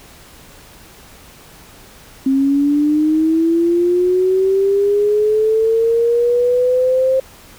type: linear sweep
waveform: sine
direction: up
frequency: 265.5 to 529 Hz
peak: -11 dBFS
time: 2.26-7.2 s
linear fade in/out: 5 ms
effects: pink hiss -42 dBFS RMS until 7.58 s